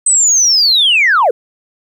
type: linear sweep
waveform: sine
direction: down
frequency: 8260 to 423.9 Hz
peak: -6 dBFS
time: 0.06-1.31 s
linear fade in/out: 5 ms
effects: tanh soft clip ceiling -3 dBFS + 8-bit